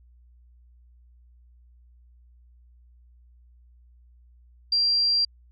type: tone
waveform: sine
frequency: 4740 Hz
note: D8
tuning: 15 cents sharp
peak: -19 dBFS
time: 4.72-5.25 s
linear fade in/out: 5 ms
effects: added 60 Hz sine -52 dBFS peak until 5.51 s